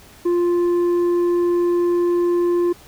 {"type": "tone with tanh clipping", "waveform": "sine", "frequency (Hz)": 349.2, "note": "F4", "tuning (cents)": 0, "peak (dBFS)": -16, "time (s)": [0.25, 2.73], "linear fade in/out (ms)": 10, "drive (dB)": 5, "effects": ["pink hiss -46 dBFS RMS until 2.87 s"]}